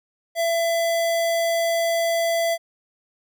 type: tone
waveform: square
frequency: 670 Hz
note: E5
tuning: 28 cents sharp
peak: -20 dBFS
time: 0.35-2.58 s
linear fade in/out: 50 ms
effects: none